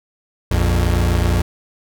35% pulse tone pair together, 59.25 / 87.31 Hz, A#1 / F2, +29 / 0 cents, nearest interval perfect fifth, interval 671 cents, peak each -15 dBFS, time 0.51-1.42 s, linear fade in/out 5 ms, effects none

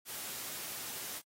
white noise, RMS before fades -42 dBFS, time 0.05-1.22 s, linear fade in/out 50 ms, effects high-pass 100 Hz 12 dB/octave + AAC 48 kbps

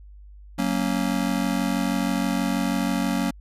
square chord, F# major, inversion none, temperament just, 185 / 231.2 / 277.5 Hz, F#3 / A#3 / C#4, 0 / -14 / +2 cents, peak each -27 dBFS, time 0.58-3.31 s, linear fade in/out 10 ms, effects added 50 Hz sine -42 dBFS peak until 3.4 s + resampled to 32000 Hz

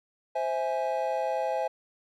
triangle chord, C augmented, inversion none, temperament equal with one note detuned, 523.3 / 654.7 / 830.6 Hz, C5 / E5 / G#5, 0 / -12 / 0 cents, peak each -29 dBFS, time 0.35-1.68 s, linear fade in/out 10 ms, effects none

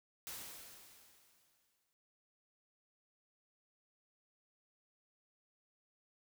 white noise with exponential decay, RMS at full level -45 dBFS, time 0.27-1.93 s, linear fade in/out 0 ms, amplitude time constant 360 ms, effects none

